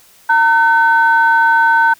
sine tone pair together, 914 / 1519.9 Hz, A#5 / F#6, -34 / +46 cents, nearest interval major sixth, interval 880 cents, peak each -10 dBFS, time 0.29-1.94 s, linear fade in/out 10 ms, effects tanh soft clip ceiling -1 dBFS + white hiss -47 dBFS RMS until 1.99 s

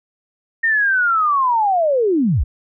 sine linear sweep, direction down, 1848 to 41.2 Hz, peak -13 dBFS, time 0.63-2.44 s, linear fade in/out 10 ms, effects none

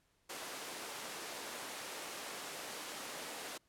pink high-pass noise, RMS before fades -45 dBFS, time 0.29-3.58 s, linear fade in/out 10 ms, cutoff 390 Hz, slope 12 dB/octave, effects pink hiss -75 dBFS RMS until 3.68 s + low-pass 12000 Hz 12 dB/octave

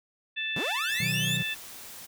harmonic tone, 880 Hz, A5, in tune, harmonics 2 / 3 / 4, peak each -35 / -32 / -34 dBFS, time 0.36-1.55 s, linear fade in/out 20 ms
sawtooth linear sweep, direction up, 105.6 to 3726 Hz, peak -27 dBFS, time 0.56-1.37 s, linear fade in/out 5 ms
white noise, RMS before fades -44 dBFS, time 0.88-2.07 s, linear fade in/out 20 ms
triangle chord, B major, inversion none, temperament equal, 123.47 / 155.56 / 185 Hz, B2 / D#3 / F#3, 0 / 0 / 0 cents, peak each -31 / -31 / -32 dBFS, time 1-1.43 s, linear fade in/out 5 ms
effects none

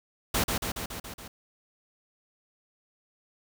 pink noise with echo, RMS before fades -26 dBFS, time 0.34-0.44 s, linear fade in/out 5 ms, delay 140 ms, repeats 6, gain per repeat -3 dB, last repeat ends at 1.28 s, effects none

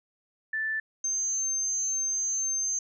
sine tone pair in turn, 1760 / 6299 Hz, A6 / G8, 0 / +7 cents, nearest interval octave + minor seventh, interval 2207 cents, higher second, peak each -27 / -26 dBFS, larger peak second, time 0.53-0.8 / 1.04-2.79 s, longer second, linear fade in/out 5 ms, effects none

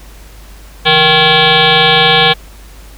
sine tone with frequency modulation, 2001 Hz, B6, 22 cents sharp, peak -5 dBFS, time 0.85-2.34 s, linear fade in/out 20 ms, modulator 306 Hz, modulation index 5.6, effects added 50 Hz sine -33 dBFS peak until 2.97 s + pink hiss -40 dBFS RMS until 2.97 s

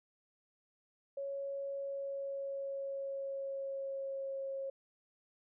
sine tone with pitch glide, 554.4 to 542.7 Hz, C#5 to C#5, 0 to -37 cents, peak -37 dBFS, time 1.17-4.7 s, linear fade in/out 5 ms, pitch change -37 cents, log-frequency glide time 1.76-4.41 s, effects none

